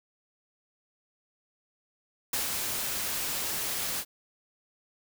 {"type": "noise with ADSR envelope", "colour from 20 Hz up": "white", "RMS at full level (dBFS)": -29, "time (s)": [2.33, 4.05], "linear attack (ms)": 4, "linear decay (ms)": 130, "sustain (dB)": -3, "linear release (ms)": 56, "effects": []}